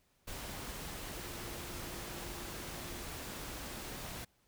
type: tone in noise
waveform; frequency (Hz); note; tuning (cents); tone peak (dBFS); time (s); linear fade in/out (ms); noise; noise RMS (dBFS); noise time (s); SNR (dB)
sine; 349.2; F4; 0; -53; 1.16-3.04; 10; pink; -44; 0.27-4.25; -12
effects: pink hiss -73 dBFS RMS until 4.47 s